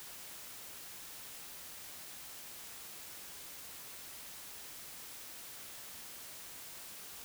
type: silence
effects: white hiss -49 dBFS RMS until 7.24 s